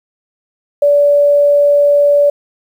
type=tone; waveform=sine; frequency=577 Hz; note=D5; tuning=31 cents flat; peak=-6 dBFS; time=0.82-2.3 s; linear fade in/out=5 ms; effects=7-bit